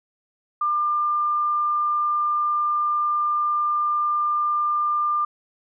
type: tone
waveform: sine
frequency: 1197 Hz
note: D6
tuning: 33 cents sharp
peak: -19 dBFS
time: 0.61-5.25 s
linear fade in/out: 5 ms
effects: none